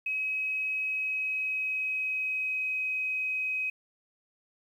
sine tone with pitch glide, 2547 to 2528 Hz, D#7 to D#7, +40 to +27 cents, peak -28 dBFS, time 0.06-3.7 s, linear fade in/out 5 ms, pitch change -13 cents, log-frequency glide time 0.9-2.82 s, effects 10-bit

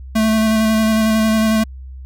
square tone with vibrato, 219.4 Hz, A3, 5 cents flat, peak -13 dBFS, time 0.15-1.64 s, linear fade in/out 10 ms, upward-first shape square, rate 11 Hz, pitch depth 13 cents each way, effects added 65 Hz sine -30 dBFS peak until 2.05 s

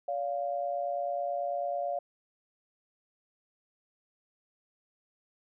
sine tone pair together, 571 / 700.1 Hz, D5 / F5, -49 / +4 cents, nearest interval major third, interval 353 cents, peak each -33 / -32 dBFS, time 0.08-1.99 s, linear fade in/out 5 ms, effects none

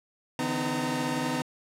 sawtooth tone cluster, 143.9 / 161.7 / 253.1 / 311.3 / 919 Hz, D3 / E3 / B3 / D#4 / A#5, -35 / -33 / +43 / +1 / -25 cents, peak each -33 / -34 / -26 / -31 / -31 dBFS, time 0.39-1.42 s, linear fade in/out 2 ms, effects low-pass 11000 Hz 12 dB/octave

